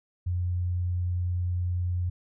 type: tone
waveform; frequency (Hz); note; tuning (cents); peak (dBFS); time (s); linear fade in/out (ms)
sine; 89; F2; +33; -25; 0.26-2.1; 10
effects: none